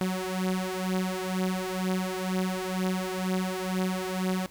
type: beating tone pair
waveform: sawtooth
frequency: 185 / 187.1 Hz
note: F#3 / F#3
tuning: 0 / +20 cents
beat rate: 2.1 Hz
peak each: -26 / -27 dBFS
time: 0.01-4.46 s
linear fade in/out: 0 ms
effects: pink hiss -54 dBFS RMS until 4.5 s